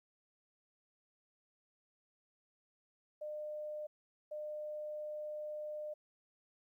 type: tone bursts at uneven times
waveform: sine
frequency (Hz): 604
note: D5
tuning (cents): +48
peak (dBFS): -40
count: 2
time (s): 3.21-3.87 / 4.31-5.94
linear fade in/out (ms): 10
effects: 13-bit